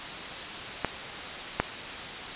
clicks, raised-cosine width 0.5 ms, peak -10 / -7 dBFS, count 2, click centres 0.847 / 1.6 s, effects white hiss -36 dBFS RMS until 2.35 s + resampled to 8000 Hz

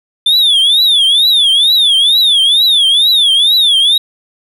triangle tone with vibrato, 3520 Hz, A7, in tune, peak -5 dBFS, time 0.26-3.98 s, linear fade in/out 5 ms, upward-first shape triangle, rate 2.2 Hz, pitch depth 220 cents each way, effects none

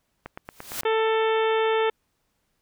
click train, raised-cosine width 0.5 ms, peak -20 dBFS, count 6, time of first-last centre 0.26-0.833 s, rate 8.72 Hz
white noise with exponential growth, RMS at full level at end -28 dBFS, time 0.45-0.81 s, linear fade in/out 2 ms, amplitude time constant 78 ms
harmonic tone, 443.2 Hz, A4, 13 cents sharp, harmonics 1 / 2 / 3 / 4 / 5 / 6 / 7 / 8, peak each -21 / -27 / -31 / -33 / -35 / -37 / -38 / -39 dBFS, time 0.85-1.9 s, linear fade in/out 5 ms
effects pink hiss -73 dBFS RMS until 2.61 s

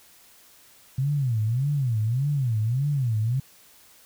sine tone with vibrato, 125.6 Hz, B2, 30 cents sharp, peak -21 dBFS, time 0.98-3.4 s, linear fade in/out 5 ms, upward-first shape sine, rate 1.7 Hz, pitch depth 270 cents each way, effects white hiss -54 dBFS RMS until 4.05 s

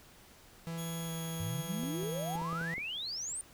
45% pulse tone with vibrato, 165.1 Hz, E3, 3 cents sharp, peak -37 dBFS, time 0.67-2.74 s, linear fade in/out 0 ms, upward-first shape square, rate 1.2 Hz, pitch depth 9 cents each way
10% pulse tone with pitch glide, 3340 to 3302 Hz, G#7 to G#7, +9 to -11 cents, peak -37 dBFS, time 0.77-2.37 s, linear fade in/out 20 ms, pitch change -20 cents, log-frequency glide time 0.94-1.8 s
sine exponential sweep, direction up, 92.9 to 9200 Hz, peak -36 dBFS, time 1.4-3.41 s, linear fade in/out 0 ms
clicks, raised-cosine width 2 ms, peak -32 dBFS, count 7, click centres 1.835 / 2.032 / 2.355 / 2.418 / 2.529 / 2.613 / 2.781 s
effects pink hiss -58 dBFS RMS until 3.53 s

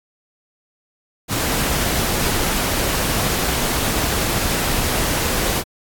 pink noise, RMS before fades -20 dBFS, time 1.28-5.64 s, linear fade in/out 50 ms, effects AAC 64 kbps

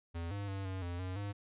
square tone with pitch steps, 84.3 / 100.9 / 97.5 / 94.4 / 87.3 / 92.4 / 101.5 Hz, E2 / G#2 / G2 / F#2 / F2 / F#2 / G#2, +39 / -49 / -9 / +35 / 0 / -2 / -39 cents, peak -38 dBFS, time 0.14-1.33 s, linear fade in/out 20 ms, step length 170 ms, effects resampled to 8000 Hz

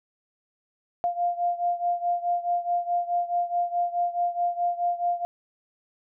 sine beating tone pair, 698.5 / 703.2 Hz, F5 / F5, 0 / +12 cents, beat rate 4.7 Hz, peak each -25 / -28 dBFS, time 1.04-5.25 s, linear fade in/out 0 ms, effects none

